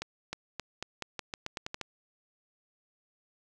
accelerating click train, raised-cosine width 0.2 ms, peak -18 dBFS, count 12, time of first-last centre 0.02-1.813 s, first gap 310 ms, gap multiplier 0.86, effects none

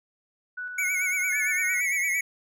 sine tone with tremolo, 1480 Hz, F#6, in tune, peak -31 dBFS, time 0.57-1.81 s, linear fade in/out 10 ms, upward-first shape square, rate 4.7 Hz, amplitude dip 30%
square tone with vibrato, 2217 Hz, C#7, in tune, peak -25 dBFS, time 0.78-2.21 s, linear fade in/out 5 ms, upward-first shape triangle, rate 8.8 Hz, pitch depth 83 cents each way
sine tone with pitch glide, 1736 to 1959.9 Hz, A6 to B6, -24 to -14 cents, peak -30 dBFS, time 1.32-2.21 s, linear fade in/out 5 ms, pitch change +210 cents, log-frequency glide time 1.45-1.81 s
effects none

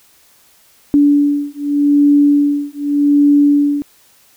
sine beating tone pair, 288.1 / 288.94 Hz, D4 / D4, -33 / -28 cents, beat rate 0.84 Hz, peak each -12 dBFS, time 0.94-3.82 s, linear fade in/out 0 ms, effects white hiss -50 dBFS RMS until 4.36 s

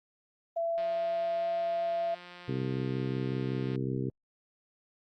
sine tone with pitch glide, 670 to 676.2 Hz, E5 to E5, +28 to +44 cents, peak -28 dBFS, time 0.56-2.15 s, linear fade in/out 10 ms, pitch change +16 cents, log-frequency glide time 0.79-1.71 s
click train, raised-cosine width 0.3 ms, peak -32 dBFS, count 528, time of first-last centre 0.78-3.757 s, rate 177 Hz
harmonic tone, 65.41 Hz, C2, in tune, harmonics 2 / 3 / 4 / 5 / 6 / 7, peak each -33 / -38 / -37 / -39 / -38 / -43 dBFS, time 2.48-4.1 s, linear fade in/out 5 ms
effects Opus 32 kbps

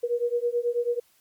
sine beating tone pair, 474.6 / 483.8 Hz, A#4 / B4, +31 / -36 cents, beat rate 9.2 Hz, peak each -26 dBFS, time 0.03-1 s, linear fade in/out 10 ms, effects white hiss -63 dBFS RMS until 1.2 s + MP3 96 kbps

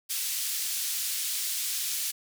white band-pass noise, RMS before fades -31 dBFS, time 0.09-2.12 s, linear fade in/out 20 ms, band 3000 to 15000 Hz, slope 12 dB/octave, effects none

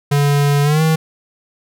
square tone with pitch glide, 143.4 to 159.11 Hz, D3 to D#3, -41 to +39 cents, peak -12 dBFS, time 0.11-0.96 s, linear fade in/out 10 ms, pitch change +180 cents, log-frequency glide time 0.63-0.82 s, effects none

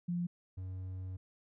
sine / triangle tone pair in turn, 174.61 / 93.09 Hz, F3 / F#2, 0 / +11 cents, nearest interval major seventh, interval 1089 cents, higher first, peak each -32 / -37 dBFS, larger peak first, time 0.08-0.27 / 0.57-1.17 s, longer second, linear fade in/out 10 ms, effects none

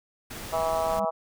pink noise, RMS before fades -38 dBFS, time 0.3-1 s, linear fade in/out 10 ms
harmonic tone, 162.6 Hz, E3, 23 cents flat, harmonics 3 / 4 / 5 / 6 / 7 / 8, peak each -36 / -26 / -31 / -33 / -34 / -39 dBFS, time 0.52-1.11 s, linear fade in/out 20 ms
triangle tone with exponential growth, 201.5 Hz, G3, 48 cents sharp, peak -28 dBFS, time 0.75-1.05 s, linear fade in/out 5 ms, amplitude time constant 65 ms
effects none

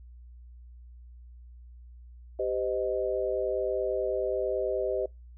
sine chord, C minor, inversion second, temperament equal with one note detuned, 392 / 513.1 / 622.3 Hz, G4 / C5 / Eb5, 0 / -34 / 0 cents, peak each -31 dBFS, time 2.39-5.06 s, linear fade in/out 5 ms, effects noise-tail reverb RT60 0.2 s tail -25 dB re dry + added 60 Hz sine -46 dBFS peak until 5.37 s

